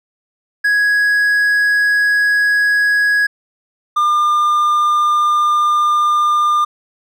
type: tone pair in turn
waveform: triangle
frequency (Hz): 1665 / 1202.5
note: G#6 / D6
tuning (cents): +4 / +41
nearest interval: tritone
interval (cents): 563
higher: first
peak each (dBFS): -9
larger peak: neither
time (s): 0.64-3.27 / 3.96-6.65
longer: second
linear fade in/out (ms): 10
effects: none